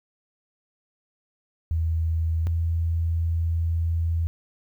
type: tone pair in turn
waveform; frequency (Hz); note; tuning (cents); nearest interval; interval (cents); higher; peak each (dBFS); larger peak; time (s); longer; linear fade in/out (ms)
sine; 81.4 / 83.01; E2 / E2; -21 / +13; unison; 34; second; -21 / -21; neither; 1.71-2.47 / 2.47-4.27; second; 0
effects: 10-bit